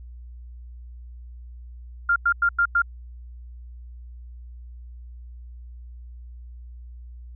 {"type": "tone bursts", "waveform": "sine", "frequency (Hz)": 1396.9, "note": "F6", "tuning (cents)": 0, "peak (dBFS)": -16, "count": 5, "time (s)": [2.09, 2.82], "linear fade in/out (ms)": 5, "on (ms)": 70, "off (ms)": 95, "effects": ["added 60 Hz sine -38 dBFS peak until 7.35 s"]}